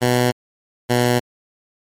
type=tone pair in turn; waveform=10% pulse; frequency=123.47 / 122.26 Hz; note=B2 / B2; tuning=0 / -17 cents; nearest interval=unison; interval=17 cents; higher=first; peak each=-6 dBFS; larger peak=neither; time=0.01-0.32 / 0.89-1.2 s; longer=neither; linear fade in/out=20 ms; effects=MP3 64 kbps